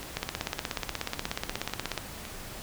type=two click trains; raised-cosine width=0.2 ms; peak=-22 / -12 dBFS; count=5 / 31; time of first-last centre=0.03-2.252 / 0.17-1.977 s; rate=1.8 / 16.6 Hz; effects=pink hiss -42 dBFS RMS until 2.62 s